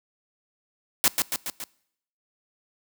white noise with echo, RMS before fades -19 dBFS, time 1.04-1.08 s, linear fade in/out 0 ms, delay 140 ms, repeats 4, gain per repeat -4 dB, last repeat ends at 1.64 s, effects noise-tail reverb RT60 0.7 s tail -23 dB re dry + high-pass 60 Hz 12 dB/octave

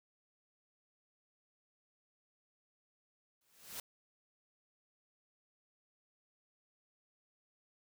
white noise with exponential growth, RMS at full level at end -41 dBFS, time 3.41-3.8 s, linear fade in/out 2 ms, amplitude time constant 83 ms, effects none

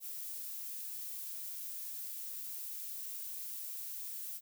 violet noise, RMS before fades -43 dBFS, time 0-4.41 s, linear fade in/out 50 ms, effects none

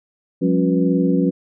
sine tone cluster, 178.7 / 200.5 / 275.2 / 361.6 / 490 Hz, F3 / G3 / C#4 / F#4 / B4, +40 / +39 / -12 / -40 / -14 cents, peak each -18 / -23 / -18 / -24 / -25 dBFS, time 0.41-1.31 s, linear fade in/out 20 ms, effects none

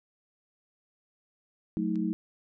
sine chord, D# diminished, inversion first, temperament equal with one note detuned, 185 / 220 / 317.5 Hz, F#3 / A3 / D#4, 0 / 0 / +35 cents, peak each -31 dBFS, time 1.77-2.13 s, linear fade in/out 0 ms
click, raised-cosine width 0.2 ms, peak -36 dBFS, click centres 1.957 s
effects none

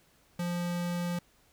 square tone, 174.7 Hz, F3, 1 cent sharp, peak -31 dBFS, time 0.39-1.19 s, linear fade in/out 5 ms, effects pink hiss -65 dBFS RMS until 1.52 s

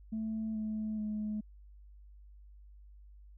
sine tone with pitch steps, 220 / 216.2 / 212.5 Hz, A3 / A3 / G#3, 0 / -30 / +40 cents, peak -32 dBFS, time 0.12-1.41 s, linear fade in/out 10 ms, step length 430 ms, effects tanh soft clip ceiling -30 dBFS + added 50 Hz sine -52 dBFS peak until 3.37 s

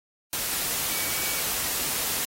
sine tone in noise, 2269 Hz, C#7, 40 cents sharp, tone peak -37 dBFS, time 0.91-1.4 s, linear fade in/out 0 ms, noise white, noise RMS -28 dBFS, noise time 0.33-2.25 s, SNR -12 dB, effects AAC 48 kbps

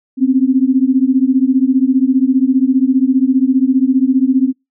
sine beating tone pair, 254.9 / 269.9 Hz, C4 / C#4, -45 / -46 cents, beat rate 15 Hz, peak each -12 dBFS, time 0.17-4.53 s, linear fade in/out 50 ms, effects noise-tail reverb RT60 0.2 s tail -23 dB re dry

